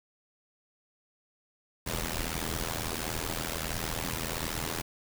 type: noise with amplitude modulation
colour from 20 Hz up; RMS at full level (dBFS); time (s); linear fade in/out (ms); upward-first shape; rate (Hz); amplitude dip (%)
pink; -30; 1.86-4.82; 10; sine; 81.4; 90
effects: none